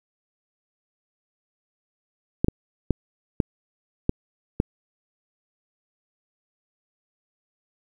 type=clicks; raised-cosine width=3 ms; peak=-6 dBFS; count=6; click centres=2.445 / 2.484 / 2.907 / 3.402 / 4.094 / 4.601 s; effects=8-bit